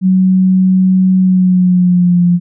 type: tone with pitch glide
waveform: sine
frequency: 186.8 to 175.3 Hz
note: F#3 to F3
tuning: +17 to +7 cents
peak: -6 dBFS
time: 0.01-2.4 s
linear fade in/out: 50 ms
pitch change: -110 cents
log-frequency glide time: 1.18-2.24 s
effects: none